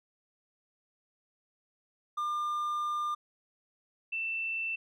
triangle / sine tone pair in turn, 1200 / 2671 Hz, D6 / E7, +37 / +22 cents, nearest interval octave + major second, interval 1385 cents, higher second, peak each -28 / -31 dBFS, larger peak first, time 2.17-3.15 / 4.12-4.76 s, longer first, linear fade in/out 10 ms, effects none

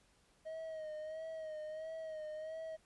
triangle tone with vibrato, 629 Hz, D#5, 19 cents sharp, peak -40 dBFS, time 0.45-2.77 s, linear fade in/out 20 ms, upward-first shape sine, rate 1.5 Hz, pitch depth 45 cents each way, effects pink hiss -71 dBFS RMS until 2.85 s + resampled to 24000 Hz

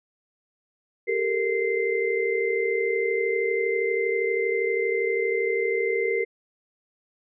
sine tone cluster, 390.7 / 430.4 / 463.1 / 2081 Hz, G4 / A4 / A#4 / C7, -6 / -38 / -11 / -10 cents, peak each -27 / -32 / -25 / -28 dBFS, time 1.07-6.25 s, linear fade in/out 20 ms, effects none

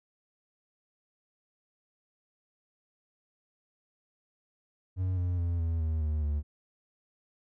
triangle tone with pitch steps, 92.6 / 89.14 / 85.8 / 82.59 / 79.5 / 76.53 / 73.67 Hz, F#2 / F2 / F2 / E2 / D#2 / D#2 / D2, +2 / +36 / -30 / +4 / +38 / -28 / +6 cents, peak -25 dBFS, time 4.96-6.43 s, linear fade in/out 50 ms, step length 210 ms, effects none

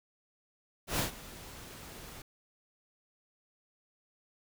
pink noise with ADSR envelope, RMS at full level -29 dBFS, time 0.87-2.22 s, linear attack 120 ms, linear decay 120 ms, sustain -19 dB, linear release 4 ms, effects none

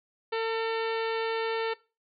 harmonic tone with a mistuned harmonic, 450.8 Hz, A4, 42 cents sharp, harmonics 1 / 2 / 3 / 4 / 5 / 6 / 7 / 8 / 9 / 10, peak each -28 / -34 / -38 / -40 / -42 / -44 / -45 / -46 / -47 / -48 dBFS, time 0.32-1.74 s, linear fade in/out 10 ms, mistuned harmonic 7, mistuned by -64 cents, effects noise-tail reverb RT60 0.3 s tail -20 dB re dry

